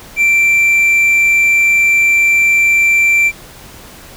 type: tone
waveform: triangle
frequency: 2349 Hz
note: D7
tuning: in tune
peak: -6 dBFS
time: 0.16-3.32 s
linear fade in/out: 50 ms
effects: pink hiss -36 dBFS RMS until 4.16 s